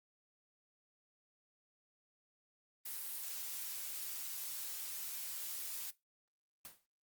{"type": "noise", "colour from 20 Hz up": "blue", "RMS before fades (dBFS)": -43, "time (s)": [2.85, 5.91], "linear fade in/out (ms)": 10}
{"type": "noise with exponential decay", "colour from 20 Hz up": "white", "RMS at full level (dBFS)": -47, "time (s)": [6.65, 6.86], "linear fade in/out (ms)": 0, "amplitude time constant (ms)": 44}
{"effects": ["noise-tail reverb RT60 0.2 s tail -19 dB re dry", "Opus 32 kbps"]}